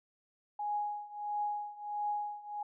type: tone with tremolo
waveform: sine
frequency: 830.6 Hz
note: G#5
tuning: in tune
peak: -30 dBFS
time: 0.59-2.63 s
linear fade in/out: 5 ms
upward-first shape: triangle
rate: 1.5 Hz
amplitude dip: 90%
effects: none